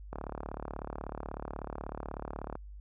click train, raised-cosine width 1 ms, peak -24 dBFS, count 89, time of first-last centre 0.13-2.554 s, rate 36.3 Hz, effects added 50 Hz sine -44 dBFS peak until 2.8 s

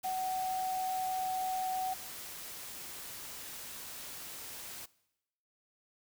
sine tone in noise, 749 Hz, F#5, 21 cents sharp, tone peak -32 dBFS, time 0.04-1.94 s, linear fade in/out 10 ms, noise white, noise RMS -45 dBFS, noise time 0.03-4.86 s, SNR +10 dB, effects noise-tail reverb RT60 0.9 s tail -21 dB re dry

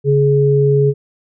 sine tone pair together, 140 / 419.5 Hz, C#3 / G#4, +18 / +17 cents, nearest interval octave + perfect fifth, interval 1899 cents, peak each -12 dBFS, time 0.04-0.94 s, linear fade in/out 50 ms, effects none

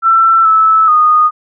sine tone with pitch steps, 1339 / 1307 / 1234 Hz, E6 / E6 / D#6, +27 / -15 / -15 cents, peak -5 dBFS, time 0.02-1.31 s, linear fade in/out 50 ms, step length 430 ms, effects none

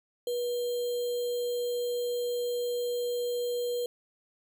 sine tone with sample-and-hold, 484.4 Hz, B4, 34 cents flat, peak -28 dBFS, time 0.27-3.86 s, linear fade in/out 2 ms, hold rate 3675 Hz, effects none

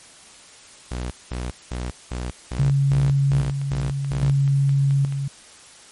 sawtooth tone bursts, 61.5 Hz, B1, 7 cents flat, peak -22 dBFS, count 9, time 0.91-4.31 s, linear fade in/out 5 ms, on 200 ms, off 200 ms
sine tone with tremolo, 138.59 Hz, C#3, in tune, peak -15 dBFS, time 2.59-5.28 s, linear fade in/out 5 ms, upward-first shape square, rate 0.61 Hz, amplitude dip 55%
click train, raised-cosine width 0.3 ms, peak -24 dBFS, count 9, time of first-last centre 3.4-5.124 s, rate 4.64 Hz
effects white hiss -46 dBFS RMS until 5.91 s + MP3 48 kbps

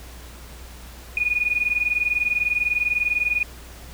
sine tone pair together, 2449 / 2469 Hz, D#7 / D#7, -28 / -14 cents, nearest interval unison, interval 14 cents, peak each -22 / -23 dBFS, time 1.17-3.43 s, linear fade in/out 2 ms, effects added 60 Hz sine -40 dBFS peak until 3.93 s + pink hiss -44 dBFS RMS until 3.93 s

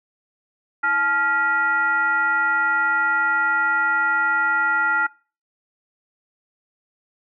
sine tone with frequency modulation, 1396.9 Hz, F6, in tune, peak -17 dBFS, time 0.83-5.07 s, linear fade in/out 10 ms, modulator 537 Hz, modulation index 0.75, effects noise-tail reverb RT60 0.4 s tail -25 dB re dry

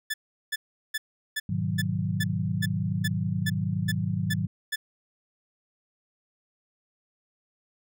sawtooth tone bursts, 1739 Hz, A6, 21 cents flat, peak -23 dBFS, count 12, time 0.1-4.76 s, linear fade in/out 10 ms, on 40 ms, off 380 ms
sine chord, G# minor seventh, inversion none, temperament equal, 103.83 / 123.47 / 155.56 / 185 Hz, G#2 / B2 / D#3 / F#3, 0 / 0 / 0 / 0 cents, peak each -30 / -34 / -30 / -30 dBFS, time 1.49-4.47 s, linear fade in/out 5 ms
effects none

